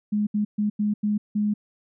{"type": "tone bursts at uneven times", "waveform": "sine", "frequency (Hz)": 209, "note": "G#3", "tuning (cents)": 11, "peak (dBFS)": -20, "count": 6, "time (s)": [[0.12, 0.27], [0.34, 0.45], [0.58, 0.7], [0.79, 0.94], [1.03, 1.18], [1.35, 1.54]], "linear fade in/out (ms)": 10, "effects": []}